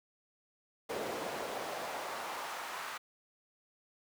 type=noise with high-pass filter sweep; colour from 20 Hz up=brown; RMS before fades=-40 dBFS; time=0.89-2.98 s; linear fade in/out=10 ms; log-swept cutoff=430 to 1200 Hz; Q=1.5; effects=none